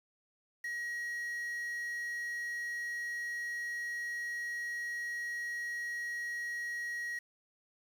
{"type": "tone with quantisation", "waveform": "triangle", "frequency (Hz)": 1900, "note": "A#6", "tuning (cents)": 33, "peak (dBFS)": -34, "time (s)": [0.64, 7.19], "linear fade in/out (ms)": 5, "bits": 9, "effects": []}